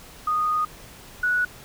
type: tone pair in turn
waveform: sine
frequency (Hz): 1236 / 1469.9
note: D#6 / F#6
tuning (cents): -12 / -12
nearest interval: minor third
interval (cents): 300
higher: second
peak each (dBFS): -20 / -19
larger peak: second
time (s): 0.27-0.65 / 1.23-1.45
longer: first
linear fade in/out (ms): 5
effects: pink hiss -45 dBFS RMS until 1.64 s